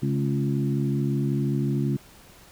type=harmonic tone with a mistuned harmonic; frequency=69.3 Hz; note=C#2; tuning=in tune; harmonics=2 / 3 / 4 / 5; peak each=-24 / -28 / -30 / -32 dBFS; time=0.02-1.97 s; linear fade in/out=10 ms; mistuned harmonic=3; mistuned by=+32 cents; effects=pink hiss -51 dBFS RMS until 2.51 s